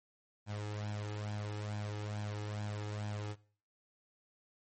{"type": "tone with flanger", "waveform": "sawtooth", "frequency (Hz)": 104.6, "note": "G#2", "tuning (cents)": 13, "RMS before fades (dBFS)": -40, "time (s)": [0.46, 3.36], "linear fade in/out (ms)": 50, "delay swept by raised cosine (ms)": [1.2, 2.4], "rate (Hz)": 2.3, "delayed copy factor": 0.65, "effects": ["noise-tail reverb RT60 0.5 s tail -22 dB re dry", "MP3 32 kbps"]}